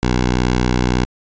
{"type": "tone with vibrato", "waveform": "10% pulse", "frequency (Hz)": 61.74, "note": "B1", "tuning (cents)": 0, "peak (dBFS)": -6, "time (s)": [0.03, 1.05], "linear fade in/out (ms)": 0, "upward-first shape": "sine", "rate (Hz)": 6.6, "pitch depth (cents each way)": 9, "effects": ["resampled to 16000 Hz"]}